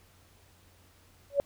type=tone with exponential growth; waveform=sine; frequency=565 Hz; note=C#5; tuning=33 cents sharp; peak=-17 dBFS; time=1.3-1.4 s; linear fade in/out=0 ms; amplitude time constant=21 ms; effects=added 89 Hz sine -62 dBFS peak until 1.45 s + pink hiss -62 dBFS RMS until 1.45 s